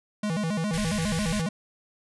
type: tone with vibrato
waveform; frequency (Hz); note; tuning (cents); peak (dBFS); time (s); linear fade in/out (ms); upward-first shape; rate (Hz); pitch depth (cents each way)
square; 185; F#3; 0; -26; 0.23-1.49; 5; square; 7.3; 220
type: band-stop noise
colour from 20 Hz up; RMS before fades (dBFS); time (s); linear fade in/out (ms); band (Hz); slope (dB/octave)
pink; -33; 0.73-1.42; 10; 140 to 1600; 96
effects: resampled to 24000 Hz